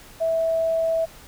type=tone; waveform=sine; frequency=654 Hz; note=E5; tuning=14 cents flat; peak=-19 dBFS; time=0.2-1.06 s; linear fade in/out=20 ms; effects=pink hiss -46 dBFS RMS until 1.27 s